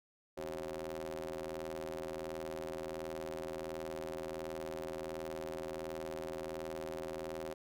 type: ring-modulated tone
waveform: sawtooth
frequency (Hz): 81.4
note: E2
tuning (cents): -21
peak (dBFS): -33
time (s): 0.37-7.54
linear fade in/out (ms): 10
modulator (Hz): 457
effects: none